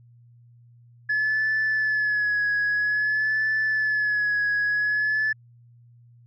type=tone with vibrato; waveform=sine; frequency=1708 Hz; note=G#6; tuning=48 cents sharp; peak=-19 dBFS; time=1.09-5.33 s; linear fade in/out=10 ms; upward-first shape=sine; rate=0.51 Hz; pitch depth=40 cents each way; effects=tanh soft clip ceiling -18 dBFS + added 119 Hz sine -50 dBFS peak until 6.26 s